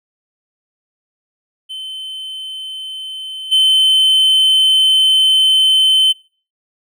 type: tone with level steps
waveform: triangle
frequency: 3070 Hz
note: G7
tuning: 37 cents flat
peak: -23 / -7 dBFS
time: 1.69-6.13 s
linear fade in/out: 20 ms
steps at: 3.51 s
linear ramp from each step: 20 ms
effects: noise-tail reverb RT60 0.4 s tail -22 dB re dry